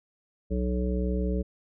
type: harmonic tone with a mistuned harmonic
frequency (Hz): 61.5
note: B1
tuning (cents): -7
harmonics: 1 / 3 / 5 / 7 / 9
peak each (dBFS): -27 / -30 / -36 / -34 / -38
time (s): 0.5-1.43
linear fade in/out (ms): 20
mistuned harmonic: 1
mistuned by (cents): +56
effects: none